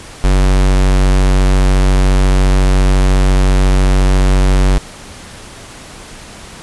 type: tone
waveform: square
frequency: 47.12 Hz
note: F#1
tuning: 32 cents sharp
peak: -8 dBFS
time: 0.24-4.78 s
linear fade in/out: 0 ms
effects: pink hiss -33 dBFS RMS until 6.62 s + resampled to 24000 Hz